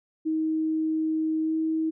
sine tone with pitch glide, 316 to 318.9 Hz, D#4 to D#4, +27 to +43 cents, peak -23 dBFS, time 0.25-1.91 s, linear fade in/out 20 ms, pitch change +16 cents, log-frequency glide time 1.42-1.55 s, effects none

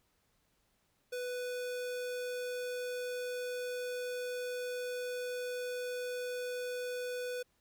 square tone, 495.6 Hz, B4, 6 cents sharp, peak -37 dBFS, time 1.12-7.43 s, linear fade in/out 10 ms, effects pink hiss -75 dBFS RMS until 7.6 s

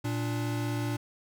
square tone pair together, 116.3 / 293.1 Hz, A#2 / D4, -4 / -3 cents, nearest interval octave + major third, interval 1601 cents, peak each -31 / -35 dBFS, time 0.04-0.97 s, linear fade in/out 10 ms, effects none

